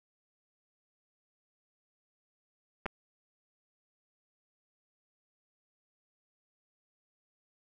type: clicks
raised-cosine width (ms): 0.5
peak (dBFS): -21 / -19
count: 2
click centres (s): 2.858 / 2.863
effects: none